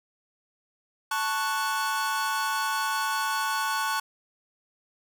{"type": "chord", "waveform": "45% pulse", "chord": "F# minor", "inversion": "first", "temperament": "equal", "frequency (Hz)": [880, 1108.7, 1480], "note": ["A5", "C#6", "F#6"], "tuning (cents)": [0, 0, 0], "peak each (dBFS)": -30, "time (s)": [1.11, 4], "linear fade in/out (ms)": 5, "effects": []}